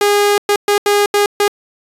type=tone bursts at uneven times; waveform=sawtooth; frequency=409.5 Hz; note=G#4; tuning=24 cents flat; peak=-6 dBFS; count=6; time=0.01-0.38 / 0.49-0.56 / 0.68-0.78 / 0.86-1.06 / 1.14-1.26 / 1.4-1.48 s; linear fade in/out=2 ms; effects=resampled to 32000 Hz